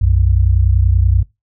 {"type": "tone pair together", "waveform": "sine", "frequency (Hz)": [62.09, 92.5], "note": ["B1", "F#2"], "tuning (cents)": [10, 0], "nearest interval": "perfect fifth", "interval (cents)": 690, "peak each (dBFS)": [-12, -12], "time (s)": [0.01, 1.23], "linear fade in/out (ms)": 10, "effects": ["noise-tail reverb RT60 0.2 s tail -19 dB re dry"]}